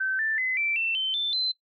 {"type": "tone with pitch steps", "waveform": "sine", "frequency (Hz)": [1541, 1770.1, 2033, 2336, 2683, 3082, 3540, 4067], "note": ["G6", "A6", "B6", "D7", "E7", "G7", "A7", "C8"], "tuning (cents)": [-30, 10, 50, -10, 30, -30, 10, -50], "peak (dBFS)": -24, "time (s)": [0, 1.52], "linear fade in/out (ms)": 10, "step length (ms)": 190, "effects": ["noise-tail reverb RT60 0.1 s tail -20 dB re dry"]}